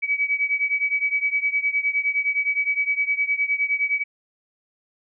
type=beating tone pair; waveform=sine; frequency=2275 / 2284.7 Hz; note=C#7 / D7; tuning=+44 / -48 cents; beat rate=9.7 Hz; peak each=-22 / -24 dBFS; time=0.02-4.04 s; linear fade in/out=20 ms; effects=none